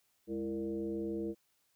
sine tone with frequency modulation, 333.5 Hz, E4, 20 cents sharp, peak -34 dBFS, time 0.27-1.35 s, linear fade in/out 50 ms, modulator 127 Hz, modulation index 1.1, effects white hiss -75 dBFS RMS until 1.75 s

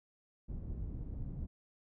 pink low-pass noise, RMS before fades -41 dBFS, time 0.48-1.47 s, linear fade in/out 20 ms, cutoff 180 Hz, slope 12 dB/octave, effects none

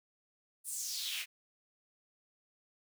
pink noise with high-pass filter sweep, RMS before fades -39 dBFS, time 0.64-1.26 s, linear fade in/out 50 ms, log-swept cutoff 10000 to 2200 Hz, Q 3.4, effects none

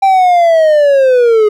triangle linear sweep, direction down, 787 to 415.3 Hz, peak -3 dBFS, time 0.02-1.49 s, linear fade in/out 10 ms, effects none

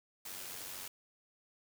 white noise with amplitude modulation, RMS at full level -43 dBFS, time 0.25-0.88 s, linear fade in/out 5 ms, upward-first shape sine, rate 93.2 Hz, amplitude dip 45%, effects none

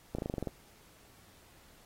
slowing click train, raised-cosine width 2 ms, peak -21 dBFS, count 9, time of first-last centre 0.15-0.472 s, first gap 35 ms, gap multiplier 1.04, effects pink hiss -61 dBFS RMS until 1.85 s + AAC 48 kbps

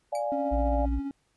sine chord, D diminished, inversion none, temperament equal, 587.3 / 698.5 / 830.6 Hz, D5 / F5 / Ab5, 0 / 0 / 0 cents, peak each -29 / -33 / -33 dBFS, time 0.12-0.86 s, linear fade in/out 10 ms
5% pulse tone with exponential decay, 2303 Hz, D7, 34 cents flat, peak -26 dBFS, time 0.15-0.26 s, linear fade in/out 1 ms, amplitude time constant 22 ms
triangle tone with tremolo, 277.2 Hz, C#4, in tune, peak -27 dBFS, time 0.32-1.11 s, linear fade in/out 0 ms, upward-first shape sine, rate 15 Hz, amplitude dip 40%
sine tone, 58.27 Hz, A#1, in tune, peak -25 dBFS, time 0.51-1 s, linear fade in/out 20 ms
effects pink hiss -71 dBFS RMS until 1.36 s + resampled to 24000 Hz

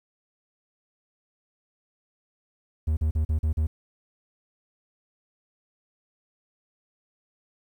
triangle tone bursts, 77.78 Hz, D#2, in tune, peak -19 dBFS, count 6, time 2.87-3.67 s, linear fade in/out 10 ms, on 100 ms, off 40 ms, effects 10-bit

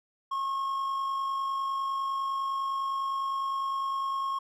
triangle tone with amplitude modulation, 1085 Hz, C#6, 37 cents flat, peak -25 dBFS, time 0.31-4.39 s, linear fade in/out 10 ms, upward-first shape sine, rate 49.9 Hz, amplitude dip 30%, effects none

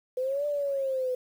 sine exponential two-way sweep, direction up then down, 501 to 590 to 501 Hz, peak -26 dBFS, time 0.17-1.15 s, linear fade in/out 5 ms, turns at 0.46 s, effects 9-bit

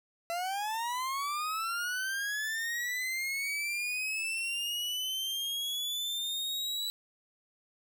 40% pulse linear sweep, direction up, 669 to 3951 Hz, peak -31 dBFS, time 0.3-6.9 s, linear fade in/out 0 ms, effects none

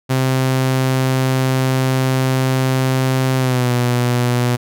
sawtooth tone with pitch glide, 130.81 to 122.76 Hz, C3 to B2, 0 to -10 cents, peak -10 dBFS, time 0.09-4.57 s, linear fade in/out 20 ms, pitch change -110 cents, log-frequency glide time 3.37-3.72 s, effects none

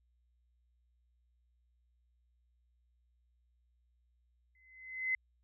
sine tone with exponential growth, 2046 Hz, C7, 39 cents flat, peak -28 dBFS, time 4.55-5.15 s, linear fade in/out 2 ms, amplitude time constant 130 ms, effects added 60 Hz sine -70 dBFS peak until 5.43 s

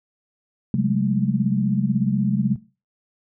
sine tone cluster, 133.8 / 182.1 / 200.1 / 216.4 Hz, C3 / F#3 / G3 / A3, +39 / -27 / +36 / -29 cents, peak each -23 dBFS, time 0.74-2.56 s, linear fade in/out 2 ms, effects noise-tail reverb RT60 0.3 s tail -17 dB re dry

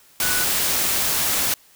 sine tone in noise, 1480 Hz, F#6, in tune, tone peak -26 dBFS, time 0.22-0.44 s, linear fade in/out 2 ms, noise white, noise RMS -21 dBFS, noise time 0.2-1.54 s, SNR -8 dB, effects white hiss -53 dBFS RMS until 1.75 s

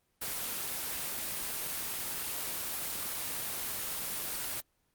white noise, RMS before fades -36 dBFS, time 0.21-4.61 s, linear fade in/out 10 ms, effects pink hiss -75 dBFS RMS until 4.94 s + Opus 24 kbps

